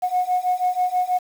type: beating tone pair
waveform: sine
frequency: 725 / 731.2 Hz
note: F#5 / F#5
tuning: -35 / -21 cents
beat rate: 6.2 Hz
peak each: -21 / -20 dBFS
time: 0.02-1.19 s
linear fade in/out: 20 ms
effects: tanh soft clip ceiling -13 dBFS + 7-bit